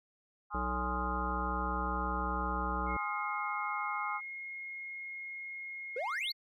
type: chord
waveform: sine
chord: F minor seventh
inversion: first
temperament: equal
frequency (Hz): 830.6 / 1046.5 / 1244.5 / 1396.9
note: Ab5 / C6 / Eb6 / F6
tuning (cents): 0 / 0 / 0 / 0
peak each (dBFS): -39 / -40 / -37 / -43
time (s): 0.5-4.21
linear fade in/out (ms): 50
type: harmonic tone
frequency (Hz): 62.7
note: B1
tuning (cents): +27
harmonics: 1 / 3 / 5 / 7 / 9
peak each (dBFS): -37 / -42 / -44 / -45 / -47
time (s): 0.54-2.97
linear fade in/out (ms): 5
type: tone with pitch glide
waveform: sine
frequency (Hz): 2151 to 2121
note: C7 to C7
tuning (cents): +47 to +23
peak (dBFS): -40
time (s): 2.86-6.33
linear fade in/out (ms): 50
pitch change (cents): -24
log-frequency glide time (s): 5.96-6.11
type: exponential sweep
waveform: triangle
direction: up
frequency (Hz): 452.7 to 4612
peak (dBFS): -32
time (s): 5.96-6.32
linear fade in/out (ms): 5
effects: none